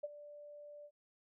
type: tone with ADSR envelope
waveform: sine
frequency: 587.3 Hz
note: D5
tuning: in tune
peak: -35 dBFS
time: 0.03-0.91 s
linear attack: 12 ms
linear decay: 29 ms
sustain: -15 dB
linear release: 60 ms
effects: none